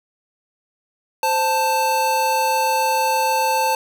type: tone pair together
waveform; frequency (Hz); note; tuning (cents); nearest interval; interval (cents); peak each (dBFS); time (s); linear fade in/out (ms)
square; 521.1 / 884; C5 / A5; -7 / +8; major sixth; 915; -24 / -18; 1.23-3.75; 2
effects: none